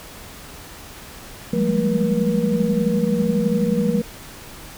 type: tone cluster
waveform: sine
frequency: 172.1 / 195.3 / 207.2 / 225.8 / 479.4 Hz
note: F3 / G3 / G#3 / A3 / A#4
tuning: -25 / -6 / -4 / +45 / +48 cents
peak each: -23 dBFS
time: 1.53-4.02 s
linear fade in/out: 5 ms
effects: pink hiss -39 dBFS RMS until 4.77 s